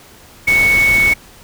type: tone in noise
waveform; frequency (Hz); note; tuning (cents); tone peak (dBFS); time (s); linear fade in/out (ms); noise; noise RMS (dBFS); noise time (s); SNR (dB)
sine; 2217; C#7; 0; -9; 0.47-1.14; 10; pink; -23; 0.47-1.14; +11
effects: pink hiss -42 dBFS RMS until 1.43 s